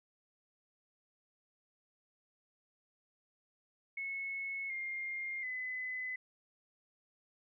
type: tone with pitch steps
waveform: sine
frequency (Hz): 2193 / 2118 / 2017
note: C#7 / C7 / B6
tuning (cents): -19 / +21 / +36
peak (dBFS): -37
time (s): 3.97-6.16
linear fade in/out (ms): 5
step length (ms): 730
effects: none